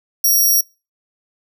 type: tone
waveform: 5% pulse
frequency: 5660 Hz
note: F8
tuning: 22 cents sharp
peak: -6 dBFS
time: 0.24-0.61 s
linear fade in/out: 5 ms
effects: noise-tail reverb RT60 0.3 s tail -24 dB re dry